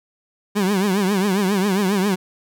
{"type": "tone with vibrato", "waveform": "30% pulse", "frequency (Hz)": 196, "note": "G3", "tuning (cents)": 0, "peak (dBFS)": -14, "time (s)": [0.55, 2.16], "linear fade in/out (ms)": 20, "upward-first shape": "triangle", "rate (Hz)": 7.4, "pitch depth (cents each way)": 150, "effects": []}